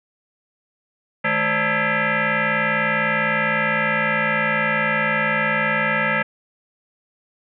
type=tone with frequency modulation; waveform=sine; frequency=154.1 Hz; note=D#3; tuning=16 cents flat; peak=-17 dBFS; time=1.24-6.23 s; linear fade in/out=10 ms; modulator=368 Hz; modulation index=6.1; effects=none